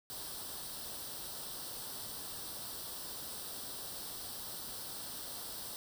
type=noise with comb filter; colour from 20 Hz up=white; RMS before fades=-44 dBFS; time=0.1-5.76 s; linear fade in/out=0 ms; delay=0.22 ms; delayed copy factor=+0.7; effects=none